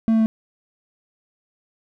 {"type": "tone with pitch steps", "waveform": "triangle", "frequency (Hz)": [224.3, 222.8, 221.2], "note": ["A3", "A3", "A3"], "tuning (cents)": [34, 22, 9], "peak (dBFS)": -12, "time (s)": [0.08, 0.26], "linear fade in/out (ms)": 0, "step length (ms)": 60, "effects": []}